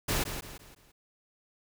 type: noise with echo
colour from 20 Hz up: pink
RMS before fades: -29 dBFS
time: 0.08-0.24 s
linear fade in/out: 10 ms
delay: 170 ms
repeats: 4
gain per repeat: -8 dB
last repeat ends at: 0.92 s
effects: none